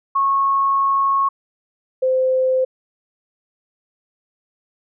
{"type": "tone pair in turn", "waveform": "sine", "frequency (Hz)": [1097, 517.7], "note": ["C#6", "C5"], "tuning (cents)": [-18, -18], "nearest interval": "octave + minor second", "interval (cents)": 1300, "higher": "first", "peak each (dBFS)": -14, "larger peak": "neither", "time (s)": [[0.15, 1.29], [2.02, 2.65]], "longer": "first", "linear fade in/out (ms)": 10, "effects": []}